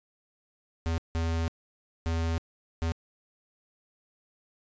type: tone bursts at uneven times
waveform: square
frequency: 82.41 Hz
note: E2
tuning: in tune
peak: -27 dBFS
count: 4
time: 0.86-0.98 / 1.15-1.48 / 2.06-2.38 / 2.82-2.92 s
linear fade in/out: 0 ms
effects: resampled to 16000 Hz